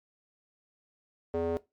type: tone with band-pass filter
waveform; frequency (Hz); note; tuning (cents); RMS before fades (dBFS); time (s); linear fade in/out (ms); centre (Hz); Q
square; 83.6; E2; +25; -30; 1.34-1.57; 0; 480; 4.5
effects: noise-tail reverb RT60 0.2 s tail -18 dB re dry + MP3 96 kbps